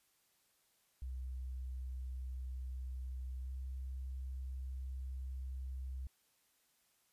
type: tone with pitch glide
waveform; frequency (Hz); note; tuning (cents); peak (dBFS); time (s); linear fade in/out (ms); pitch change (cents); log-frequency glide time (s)
sine; 63.9 to 65.17; C2 to C2; -40 to -6; -40; 1.02-6.07; 0; +34; 3.4-3.51
effects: white hiss -75 dBFS RMS until 7.12 s + resampled to 32000 Hz